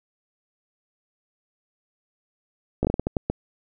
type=slowing click train; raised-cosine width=2 ms; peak=-9 dBFS; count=9; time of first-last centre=2.83-3.3 s; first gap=17 ms; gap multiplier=1.34; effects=none